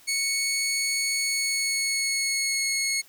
15% pulse tone with pitch glide, 2213 to 2181 Hz, C#7 to C#7, -3 to -29 cents, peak -17 dBFS, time 0.07-3.02 s, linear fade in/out 20 ms, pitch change -26 cents, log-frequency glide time 1.17-2.66 s, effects white hiss -54 dBFS RMS until 3.08 s

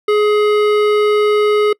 triangle tone with hard clipping, 420 Hz, G#4, 19 cents sharp, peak -12 dBFS, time 0.08-1.73 s, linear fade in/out 5 ms, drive 18 dB, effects noise-tail reverb RT60 0.1 s tail -25 dB re dry

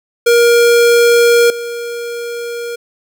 square tone with level steps, 472.4 Hz, A#4, 23 cents sharp, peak -7 / -21 dBFS, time 0.26-2.76 s, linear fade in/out 10 ms, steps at 1.5 s, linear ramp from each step 2 ms, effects none

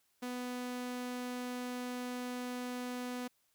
sawtooth tone, 248 Hz, B3, 7 cents sharp, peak -34 dBFS, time 0.22-3.28 s, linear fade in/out 10 ms, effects white hiss -75 dBFS RMS until 3.54 s

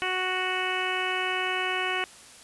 harmonic tone, 370 Hz, F#4, in tune, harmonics 1 / 2 / 3 / 4 / 5 / 6 / 7 / 8, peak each -34 / -34 / -34 / -34 / -34 / -34 / -34 / -34 dBFS, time 0.02-2.04 s, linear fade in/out 0 ms, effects white hiss -49 dBFS RMS until 2.43 s + resampled to 24000 Hz

